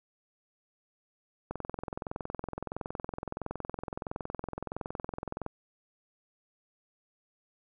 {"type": "click train", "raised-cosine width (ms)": 1, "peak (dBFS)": -21, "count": 86, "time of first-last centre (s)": [1.51, 5.463], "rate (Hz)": 21.5, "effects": []}